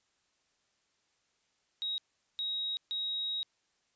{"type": "tone bursts at uneven times", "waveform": "sine", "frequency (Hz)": 3799, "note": "A#7", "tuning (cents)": 32, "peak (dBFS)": -32, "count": 3, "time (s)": [[1.82, 1.98], [2.39, 2.77], [2.91, 3.43]], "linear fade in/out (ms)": 0, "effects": ["white hiss -75 dBFS RMS until 3.95 s", "resampled to 16000 Hz"]}